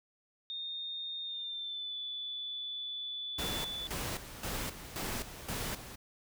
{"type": "tone with pitch glide", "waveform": "sine", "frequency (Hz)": [3666, 3472], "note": ["A#7", "A7"], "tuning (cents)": [-30, -24], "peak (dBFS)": -37, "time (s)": [0.5, 3.87], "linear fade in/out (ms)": 0, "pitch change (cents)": -94, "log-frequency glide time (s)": [1.23, 1.96]}
{"type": "noise with tremolo", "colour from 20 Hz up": "pink", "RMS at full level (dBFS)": -37, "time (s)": [3.38, 5.96], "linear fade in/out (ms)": 10, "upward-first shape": "square", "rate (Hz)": 1.9, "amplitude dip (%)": 70}
{"effects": []}